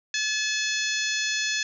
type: harmonic tone with a mistuned harmonic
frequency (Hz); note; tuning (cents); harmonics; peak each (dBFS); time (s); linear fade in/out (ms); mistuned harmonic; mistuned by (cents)
860; A5; -40; 2 / 3 / 4 / 5 / 6 / 7 / 8; -29 / -31 / -32 / -33 / -34 / -34 / -35; 0.14-1.63; 2; 8; -51
effects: none